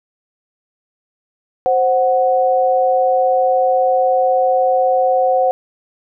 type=tone pair together; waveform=sine; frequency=523.8 / 740 Hz; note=C5 / F#5; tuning=+2 / 0 cents; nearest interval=tritone; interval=598 cents; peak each=-14 dBFS; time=1.66-5.51 s; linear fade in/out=0 ms; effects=none